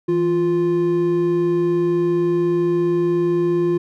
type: tone pair together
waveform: triangle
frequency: 164.8 / 349.2 Hz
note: E3 / F4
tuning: 0 / 0 cents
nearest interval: octave + minor second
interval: 1300 cents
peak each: -22 / -14 dBFS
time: 0.08-3.78 s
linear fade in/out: 10 ms
effects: none